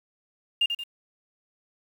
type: tone with echo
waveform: sine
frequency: 2811 Hz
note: F7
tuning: 11 cents sharp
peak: -18 dBFS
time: 0.61-0.66 s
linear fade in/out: 5 ms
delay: 89 ms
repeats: 2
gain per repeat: -7 dB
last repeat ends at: 0.838 s
effects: tanh soft clip ceiling -14 dBFS + 8-bit